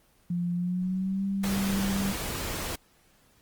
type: tone with pitch glide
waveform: sine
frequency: 174.61 to 195.99 Hz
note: F3 to G3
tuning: 0 to 0 cents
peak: -26 dBFS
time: 0.3-2.12 s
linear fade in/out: 5 ms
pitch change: +200 cents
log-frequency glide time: 0.54-1.25 s
type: noise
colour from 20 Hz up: pink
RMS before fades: -33 dBFS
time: 1.43-2.76 s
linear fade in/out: 10 ms
effects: pink hiss -63 dBFS RMS until 3.41 s + Opus 24 kbps